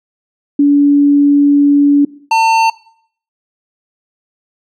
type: tone pair in turn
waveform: sine / square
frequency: 286.3 / 900.1 Hz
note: D4 / A5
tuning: -44 / +39 cents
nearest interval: octave + minor sixth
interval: 1983 cents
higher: second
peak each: -5 / -8 dBFS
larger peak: first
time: 0.59-2.05 / 2.31-2.7 s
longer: first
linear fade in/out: 5 ms
effects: noise-tail reverb RT60 0.6 s tail -20 dB re dry + low-pass 5000 Hz 12 dB/octave